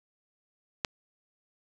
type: click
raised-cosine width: 0.2 ms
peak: -10 dBFS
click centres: 0.848 s
effects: none